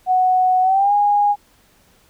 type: tone with pitch glide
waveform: sine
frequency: 740 to 821.1 Hz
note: F#5 to G#5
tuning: 0 to -20 cents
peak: -12 dBFS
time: 0.06-1.36 s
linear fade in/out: 50 ms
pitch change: +180 cents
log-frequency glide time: 0.62-0.93 s
effects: pink hiss -55 dBFS RMS until 2.09 s